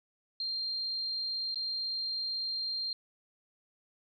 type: tone with dropouts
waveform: sine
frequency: 4186 Hz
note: C8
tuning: in tune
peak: -32 dBFS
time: 0.4-2.93 s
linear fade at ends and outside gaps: 2 ms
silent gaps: 1.545-1.557 s
effects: none